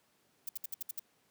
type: noise bursts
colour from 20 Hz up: violet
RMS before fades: -38 dBFS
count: 7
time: 0.47-0.995 s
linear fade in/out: 5 ms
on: 21 ms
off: 63 ms
effects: pink hiss -71 dBFS RMS until 1.3 s + high-pass 150 Hz 12 dB/octave